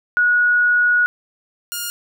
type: tone pair in turn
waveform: sine / 5% pulse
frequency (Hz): 1457 / 1418.8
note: F#6 / F6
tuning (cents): -27 / +27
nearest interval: unison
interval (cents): 46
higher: first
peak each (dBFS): -12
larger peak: neither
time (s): 0.17-1.06 / 1.72-1.9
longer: first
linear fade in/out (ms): 0
effects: none